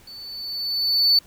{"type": "tone with level ramp", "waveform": "triangle", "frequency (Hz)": 4491, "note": "C#8", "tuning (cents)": 22, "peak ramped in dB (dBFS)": [-37, -10], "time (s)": [0.07, 1.19], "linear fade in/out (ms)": 5, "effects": ["tanh soft clip ceiling -8 dBFS", "pink hiss -52 dBFS RMS until 1.26 s"]}